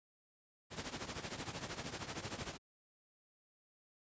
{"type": "noise with tremolo", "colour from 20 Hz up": "pink", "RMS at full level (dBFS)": -40, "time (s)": [0.7, 2.58], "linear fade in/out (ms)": 50, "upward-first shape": "triangle", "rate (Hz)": 13, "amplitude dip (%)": 80, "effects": ["high-pass 80 Hz 12 dB/octave", "resampled to 16000 Hz"]}